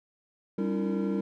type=tone cluster; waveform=triangle; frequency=196.1 / 278.1 / 306.3 / 337.4 / 458.3 Hz; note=G3 / C#4 / D#4 / E4 / A#4; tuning=+1 / +6 / -27 / +40 / -29 cents; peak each=-27 / -34 / -34 / -32 / -33 dBFS; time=0.58-1.21 s; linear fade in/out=5 ms; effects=none